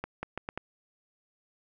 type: accelerating click train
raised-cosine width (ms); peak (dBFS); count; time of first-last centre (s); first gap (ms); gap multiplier
0.5; -19; 5; 0.04-0.576; 190; 0.77
effects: none